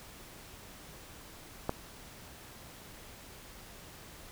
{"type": "click", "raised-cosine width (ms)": 1, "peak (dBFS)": -16, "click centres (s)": 1.694, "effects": ["pink hiss -51 dBFS RMS until 4.31 s"]}